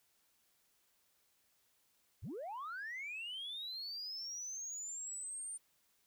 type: linear sweep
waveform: sine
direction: up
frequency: 56.7 to 9020 Hz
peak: -40 dBFS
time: 2.22-5.58 s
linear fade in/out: 20 ms
effects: tanh soft clip ceiling -39 dBFS + white hiss -75 dBFS RMS until 6.06 s